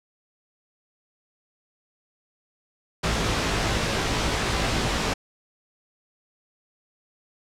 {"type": "noise with comb filter", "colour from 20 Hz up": "pink", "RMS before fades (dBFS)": -24, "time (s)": [3.03, 5.14], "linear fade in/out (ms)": 10, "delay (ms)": 18, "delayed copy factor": 0.6, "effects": ["low-pass 6000 Hz 12 dB/octave"]}